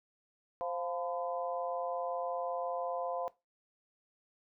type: harmonic tone with a mistuned harmonic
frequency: 174.5 Hz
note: F3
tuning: 1 cent flat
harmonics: 3 / 4 / 5 / 6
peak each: -38 / -37 / -46 / -42 dBFS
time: 0.61-3.28 s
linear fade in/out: 0 ms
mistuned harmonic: 6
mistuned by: -58 cents
effects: noise-tail reverb RT60 0.2 s tail -17 dB re dry